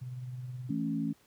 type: tone with tremolo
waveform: sine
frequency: 125.8 Hz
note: B2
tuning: 32 cents sharp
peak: -35 dBFS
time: 0.01-0.71 s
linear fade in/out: 10 ms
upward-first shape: sine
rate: 19 Hz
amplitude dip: 40%
type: chord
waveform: sine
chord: A major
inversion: second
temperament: equal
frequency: 164.81 / 220 / 277.2 Hz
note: E3 / A3 / C#4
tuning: 0 / 0 / 0 cents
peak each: -35 / -34 / -33 dBFS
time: 0.69-1.13 s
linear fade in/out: 10 ms
effects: pink hiss -65 dBFS RMS until 1.26 s + high-pass 80 Hz 12 dB/octave